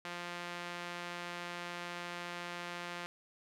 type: tone with band-pass filter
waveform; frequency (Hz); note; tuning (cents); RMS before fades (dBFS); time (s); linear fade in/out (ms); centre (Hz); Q
sawtooth; 174.61; F3; 0; -43; 0.05-3.06; 0; 2100; 0.73
effects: none